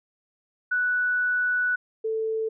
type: tone pair in turn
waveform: sine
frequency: 1480 / 442.3 Hz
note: F#6 / A4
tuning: 0 / +9 cents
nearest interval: octave + major sixth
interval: 2091 cents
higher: first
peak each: -21 / -24 dBFS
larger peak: first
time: 0.71-1.76 / 2.04-2.49 s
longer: first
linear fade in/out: 10 ms
effects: none